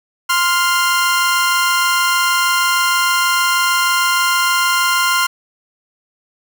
sawtooth tone pair together, 1043.4 / 1400 Hz, C6 / F6, -5 / +4 cents, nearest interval perfect fourth, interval 509 cents, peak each -12 dBFS, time 0.29-5.27 s, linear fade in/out 10 ms, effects none

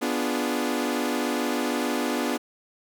sawtooth chord, B diminished seventh, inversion none, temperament equal, 246.9 / 293.7 / 349.2 / 415.3 Hz, B3 / D4 / F4 / Ab4, 0 / 0 / 0 / 0 cents, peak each -24 / -25 / -28 / -29 dBFS, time 0.01-2.38 s, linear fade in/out 20 ms, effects none

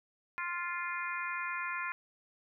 harmonic tone, 349.2 Hz, F4, in tune, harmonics 3 / 4 / 5 / 6 / 7, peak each -39 / -40 / -41 / -42 / -42 dBFS, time 0.38-1.92 s, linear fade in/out 0 ms, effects none

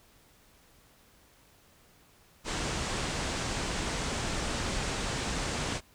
pink low-pass noise, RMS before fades -33 dBFS, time 2.44-5.81 s, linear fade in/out 50 ms, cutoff 8700 Hz, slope 48 dB/octave, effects pink hiss -61 dBFS RMS until 5.94 s

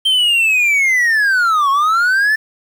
triangle linear two-way sweep, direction down then up, 3151 to 1078 to 1776 Hz, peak -9 dBFS, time 0.05-2.36 s, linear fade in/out 10 ms, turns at 1.7 s, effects 7-bit

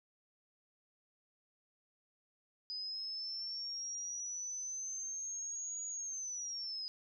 sine linear two-way sweep, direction up then down, 4978 to 6790 to 4978 Hz, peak -39 dBFS, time 2.7-6.88 s, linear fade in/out 0 ms, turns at 5.87 s, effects none

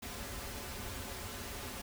pink noise with comb filter, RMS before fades -43 dBFS, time 0.02-1.82 s, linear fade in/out 10 ms, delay 6.3 ms, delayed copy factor -0.7, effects none

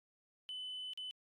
sine tone with dropouts, 3015 Hz, F#7, 32 cents sharp, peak -40 dBFS, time 0.49-1.11 s, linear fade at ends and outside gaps 0 ms, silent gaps 0.934-0.975 s, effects tanh soft clip ceiling -39 dBFS + AAC 48 kbps

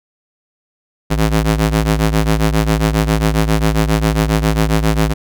sawtooth ring-modulated tone, 108.2 Hz, A2, 29 cents flat, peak -5 dBFS, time 1.1-5.14 s, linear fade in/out 20 ms, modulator 50.4 Hz, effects none

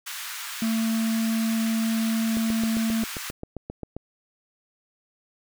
pink high-pass noise, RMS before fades -35 dBFS, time 0.06-3.31 s, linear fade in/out 10 ms, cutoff 1200 Hz, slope 24 dB/octave
triangle tone, 224.3 Hz, A3, 34 cents sharp, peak -20 dBFS, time 0.62-3.04 s, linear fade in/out 2 ms
click train, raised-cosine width 2 ms, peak -20 dBFS, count 13, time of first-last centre 2.37-3.966 s, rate 7.52 Hz
effects none

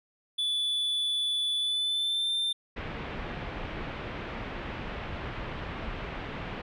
triangle tone with pitch glide, 3462 to 3578 Hz, A7 to A7, -29 to +28 cents, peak -25 dBFS, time 0.38-2.53 s, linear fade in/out 10 ms, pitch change +57 cents, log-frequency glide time 1.57-2.33 s
pink low-pass noise, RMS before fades -37 dBFS, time 2.76-6.62 s, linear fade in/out 10 ms, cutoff 3000 Hz, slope 24 dB/octave
effects none

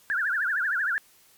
sine tone with vibrato, 1568 Hz, G6, in tune, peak -23 dBFS, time 0.1-0.98 s, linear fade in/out 0 ms, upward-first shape triangle, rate 13 Hz, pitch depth 250 cents each way, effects white hiss -58 dBFS RMS until 1.37 s + MP3 96 kbps

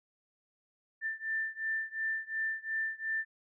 sine beating tone pair, 1778 / 1780.8 Hz, A6 / A6, +18 / +20 cents, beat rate 2.8 Hz, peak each -35 / -36 dBFS, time 1.01-3.25 s, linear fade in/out 50 ms, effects none

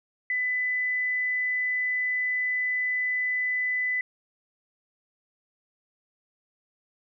sine tone, 2000 Hz, B6, 21 cents sharp, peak -24 dBFS, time 0.3-4.01 s, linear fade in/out 2 ms, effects none

